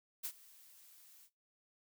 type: noise with ADSR envelope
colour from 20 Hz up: blue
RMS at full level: -39 dBFS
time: 0.23-1.3 s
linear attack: 21 ms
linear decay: 66 ms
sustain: -22 dB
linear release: 66 ms
effects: noise-tail reverb RT60 0.2 s tail -18 dB re dry